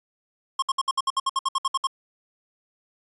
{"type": "tone bursts", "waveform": "square", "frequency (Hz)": 1076, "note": "C6", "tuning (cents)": 48, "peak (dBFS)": -21, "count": 14, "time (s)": [0.59, 1.871], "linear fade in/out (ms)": 5, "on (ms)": 33, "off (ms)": 63, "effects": ["resampled to 24000 Hz"]}